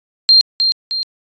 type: tone with echo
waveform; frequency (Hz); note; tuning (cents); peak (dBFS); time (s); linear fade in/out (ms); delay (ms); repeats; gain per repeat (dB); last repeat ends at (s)
sine; 4186; C8; 0; -5; 0.29-0.41; 0; 310; 2; -6; 1.03
effects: resampled to 16000 Hz